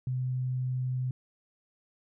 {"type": "tone", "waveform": "sine", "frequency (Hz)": 127.7, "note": "C3", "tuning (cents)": -42, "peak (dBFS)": -28, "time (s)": [0.07, 1.11], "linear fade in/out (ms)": 2, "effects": []}